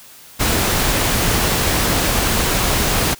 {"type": "noise", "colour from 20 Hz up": "pink", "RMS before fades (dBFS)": -17, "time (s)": [0.39, 3.15], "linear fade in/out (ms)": 20, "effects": ["white hiss -42 dBFS RMS until 3.19 s"]}